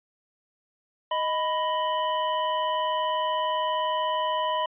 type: tone pair together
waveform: square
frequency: 625 / 992.1 Hz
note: D#5 / B5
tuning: +8 / +8 cents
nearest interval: minor sixth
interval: 800 cents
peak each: -30 / -26 dBFS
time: 1.11-4.66 s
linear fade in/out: 5 ms
effects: resampled to 8000 Hz